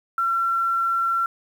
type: tone with quantisation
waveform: sine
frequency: 1358 Hz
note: F6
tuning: 49 cents flat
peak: -19 dBFS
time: 0.18-1.26 s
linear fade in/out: 2 ms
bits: 8
effects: none